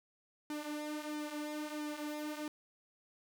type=tone with flanger; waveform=sawtooth; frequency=300.1 Hz; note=D4; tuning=38 cents sharp; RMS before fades=-41 dBFS; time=0.5-2.48 s; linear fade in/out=2 ms; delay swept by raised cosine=1.8 to 6 ms; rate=1.5 Hz; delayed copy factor=-0.65; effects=none